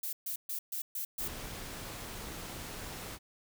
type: noise bursts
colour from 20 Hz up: violet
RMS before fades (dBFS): -37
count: 6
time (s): 0.03-1.28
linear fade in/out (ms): 5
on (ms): 100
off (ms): 130
type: noise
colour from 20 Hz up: pink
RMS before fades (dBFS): -43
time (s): 1.18-3.19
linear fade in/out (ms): 50
effects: none